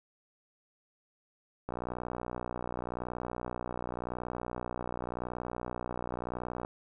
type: click train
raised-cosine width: 1 ms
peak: -22 dBFS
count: 303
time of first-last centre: 1.69-6.649 s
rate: 60.9 Hz
effects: none